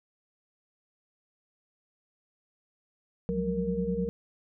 sine tone cluster, 65.7 / 176.4 / 186.1 / 206.2 / 465.7 Hz, C2 / F3 / F#3 / G#3 / A#4, +8 / +18 / +10 / -12 / -2 cents, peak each -40 / -34 / -31 / -39 / -31 dBFS, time 3.29-4.09 s, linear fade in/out 0 ms, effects none

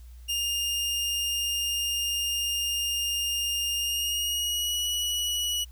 sawtooth tone with pitch glide, 2817 to 2928 Hz, F7 to F#7, +14 to -19 cents, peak -23 dBFS, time 0.28-5.65 s, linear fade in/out 20 ms, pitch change +67 cents, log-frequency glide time 3.77-4.83 s, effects added 60 Hz sine -43 dBFS peak until 5.71 s + white hiss -62 dBFS RMS until 5.71 s

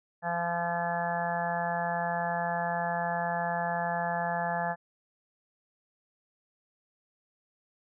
harmonic tone with a mistuned harmonic, 171.6 Hz, F3, 30 cents flat, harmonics 1 / 3 / 4 / 5 / 6 / 7 / 8 / 9 / 10, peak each -37 / -40 / -32 / -33 / -43 / -44 / -44 / -44 / -36 dBFS, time 0.22-4.76 s, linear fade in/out 50 ms, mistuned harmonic 8, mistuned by -22 cents, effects none

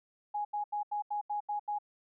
sine tone bursts, 830.6 Hz, G#5, in tune, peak -31 dBFS, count 8, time 0.34-1.787 s, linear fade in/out 10 ms, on 110 ms, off 81 ms, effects none

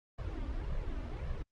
brown noise with flanger, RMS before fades -37 dBFS, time 0.18-1.43 s, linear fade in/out 10 ms, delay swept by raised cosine 1.7 to 3.4 ms, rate 1.8 Hz, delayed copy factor +0.85, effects low-pass 4000 Hz 12 dB/octave + Opus 24 kbps

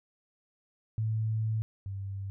sine tone pair in turn, 110 / 98 Hz, A2 / G2, 0 / 0 cents, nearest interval major second, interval 200 cents, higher first, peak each -27 / -34 dBFS, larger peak first, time 0.98-1.62 / 1.86-2.3 s, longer first, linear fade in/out 0 ms, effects none

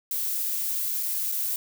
violet noise with dropouts, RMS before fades -28 dBFS, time 0.11-1.56 s, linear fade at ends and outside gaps 1 ms, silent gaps 1.027-1.03 / 1.317-1.322 s, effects none

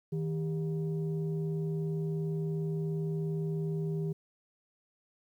sine tone pair together, 158.47 / 398.2 Hz, D#3 / G4, +32 / +27 cents, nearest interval octave + major third, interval 1595 cents, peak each -30 / -36 dBFS, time 0.12-4.13 s, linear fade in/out 10 ms, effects tanh soft clip ceiling -25 dBFS + 11-bit

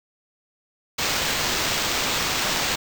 blue noise with sample-and-hold, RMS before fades -24 dBFS, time 0.98-2.76 s, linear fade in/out 10 ms, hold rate 11025 Hz, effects none

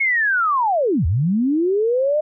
sine linear two-way sweep, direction down then up, 2207 to 72 to 620 Hz, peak -15 dBFS, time 0-2.21 s, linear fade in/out 10 ms, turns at 1.06 s, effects none

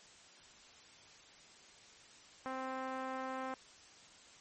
5% pulse tone with low-pass filter, 261.6 Hz, C4, in tune, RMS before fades -41 dBFS, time 2.46-3.54 s, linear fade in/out 0 ms, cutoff 1100 Hz, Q 1, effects white hiss -59 dBFS RMS until 4.4 s + MP3 32 kbps

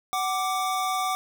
square tone pair together, 749.2 / 1174.7 Hz, F#5 / D6, +21 / 0 cents, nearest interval minor sixth, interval 779 cents, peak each -28 dBFS, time 0.13-1.15 s, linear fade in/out 0 ms, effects none

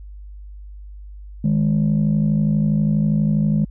sine tone pair together, 155.56 / 207.9 Hz, D#3 / G#3, 0 / +2 cents, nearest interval perfect fourth, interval 502 cents, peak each -16 dBFS, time 1.44-3.65 s, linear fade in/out 5 ms, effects tanh soft clip ceiling -11 dBFS + added 50 Hz sine -34 dBFS peak until 3.7 s

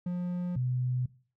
triangle / sine tone pair in turn, 177.7 / 125.89 Hz, F3 / B2, +30 / +34 cents, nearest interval tritone, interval 596 cents, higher first, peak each -27 dBFS, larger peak neither, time 0.06-0.56 / 0.56-1.06 s, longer neither, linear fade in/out 5 ms, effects noise-tail reverb RT60 0.4 s tail -19 dB re dry

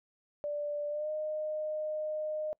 sine tone with pitch glide, 587.3 to 614.4 Hz, D5 to D#5, 0 to -22 cents, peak -32 dBFS, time 0.44-2.53 s, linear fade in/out 0 ms, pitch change +78 cents, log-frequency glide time 0.89-1.1 s, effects noise-tail reverb RT60 0.1 s tail -26 dB re dry

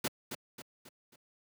pink noise with echo, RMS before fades -32 dBFS, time 0.04-0.08 s, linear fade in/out 5 ms, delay 270 ms, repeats 4, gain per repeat -7 dB, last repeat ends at 1.16 s, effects high-pass 150 Hz 12 dB/octave

